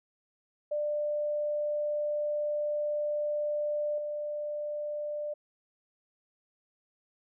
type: tone with level steps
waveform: sine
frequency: 594 Hz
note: D5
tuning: 20 cents sharp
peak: -28 / -32 dBFS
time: 0.71-5.34 s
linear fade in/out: 10 ms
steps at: 3.98 s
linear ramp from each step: 2 ms
effects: none